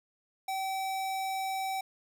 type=tone; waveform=square; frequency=768 Hz; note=G5; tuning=36 cents flat; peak=-32 dBFS; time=0.48-1.81 s; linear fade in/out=5 ms; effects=none